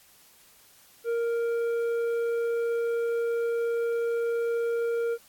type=tone with tanh clipping; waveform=sine; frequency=466.2 Hz; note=A#4; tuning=in tune; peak=-26 dBFS; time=1.04-5.18 s; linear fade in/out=50 ms; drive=7 dB; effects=white hiss -57 dBFS RMS until 5.28 s + AAC 64 kbps